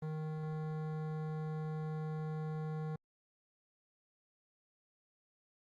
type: tone with hard clipping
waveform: sine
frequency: 155.56 Hz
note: D#3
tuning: in tune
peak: -39 dBFS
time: 0.02-2.96 s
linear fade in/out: 5 ms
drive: 15 dB
effects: Opus 32 kbps